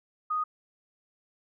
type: tone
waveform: sine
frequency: 1242 Hz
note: D#6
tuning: 3 cents flat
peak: -26 dBFS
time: 0.3-0.44 s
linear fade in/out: 10 ms
effects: none